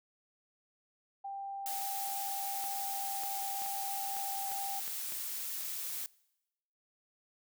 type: tone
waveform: sine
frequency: 790 Hz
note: G5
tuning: 13 cents sharp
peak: -38 dBFS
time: 1.24-4.8 s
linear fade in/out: 10 ms
type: noise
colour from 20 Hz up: blue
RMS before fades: -39 dBFS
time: 1.66-6.06 s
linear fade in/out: 0 ms
type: clicks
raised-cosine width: 0.3 ms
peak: -31 dBFS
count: 8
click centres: 2.64 / 3.235 / 3.62 / 3.662 / 4.167 / 4.518 / 4.878 / 5.122 s
effects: noise-tail reverb RT60 0.9 s tail -23 dB re dry